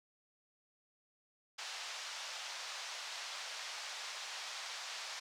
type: band-pass noise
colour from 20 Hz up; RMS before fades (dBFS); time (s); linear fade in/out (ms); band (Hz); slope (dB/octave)
white; -45; 1.58-5.2; 10; 640 to 5900; 24
effects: none